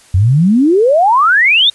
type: exponential sweep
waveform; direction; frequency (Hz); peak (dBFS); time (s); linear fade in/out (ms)
sine; up; 86 to 3761; -6; 0.14-1.7; 5
effects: white hiss -44 dBFS RMS until 1.74 s + resampled to 24000 Hz